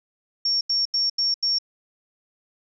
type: tone bursts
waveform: sine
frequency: 5500 Hz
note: F8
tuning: 27 cents flat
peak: -19 dBFS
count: 5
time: 0.45-1.586 s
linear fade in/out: 5 ms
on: 160 ms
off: 84 ms
effects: none